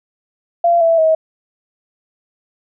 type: tone with pitch steps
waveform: sine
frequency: 686 / 662 / 638 Hz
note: F5 / E5 / D#5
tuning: -31 / +7 / +43 cents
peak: -9 dBFS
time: 0.64-1.15 s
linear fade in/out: 5 ms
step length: 170 ms
effects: none